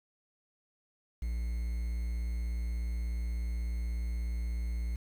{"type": "tone with quantisation", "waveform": "triangle", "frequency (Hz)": 58.27, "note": "A#1", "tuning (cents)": 0, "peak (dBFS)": -29, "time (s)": [1.22, 4.96], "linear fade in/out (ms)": 5, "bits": 9, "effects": []}